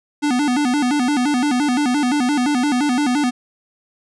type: tone with vibrato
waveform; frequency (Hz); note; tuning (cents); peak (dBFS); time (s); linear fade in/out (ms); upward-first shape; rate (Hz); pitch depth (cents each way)
square; 269.8; C#4; -47; -16; 0.22-3.31; 20; square; 5.8; 150
effects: resampled to 22050 Hz